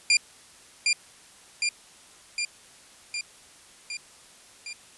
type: tone with echo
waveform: 20% pulse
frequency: 2395 Hz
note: D7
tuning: 33 cents sharp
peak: -12 dBFS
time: 0.1-0.17 s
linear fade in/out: 2 ms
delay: 760 ms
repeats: 6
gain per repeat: -3 dB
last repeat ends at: 4.73 s
effects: white hiss -52 dBFS RMS until 4.97 s + resampled to 24000 Hz